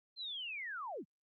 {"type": "linear sweep", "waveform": "sine", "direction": "down", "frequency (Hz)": [4186, 127.1], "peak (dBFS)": -40, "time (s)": [0.16, 1.05], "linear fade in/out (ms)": 50, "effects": ["Opus 48 kbps"]}